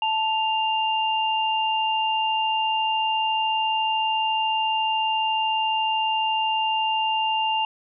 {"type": "tone pair together", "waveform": "sine", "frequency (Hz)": [880.1, 2794], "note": ["A5", "F7"], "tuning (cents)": [0, 0], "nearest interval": "octave + minor sixth", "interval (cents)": 2000, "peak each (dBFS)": [-22, -25], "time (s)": [0.02, 7.65], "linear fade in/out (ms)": 2, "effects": []}